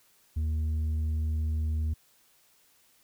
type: tone with tanh clipping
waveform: sine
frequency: 78.1 Hz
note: D#2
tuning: 7 cents sharp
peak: -27 dBFS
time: 0.36-1.94 s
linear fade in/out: 10 ms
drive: 4 dB
effects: white hiss -64 dBFS RMS until 3.03 s